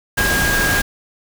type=tone in noise; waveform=sine; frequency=1627 Hz; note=G#6; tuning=36 cents flat; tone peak=-17 dBFS; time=0.17-0.82 s; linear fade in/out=10 ms; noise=pink; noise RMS=-19 dBFS; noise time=0.17-0.82 s; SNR=-1 dB; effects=none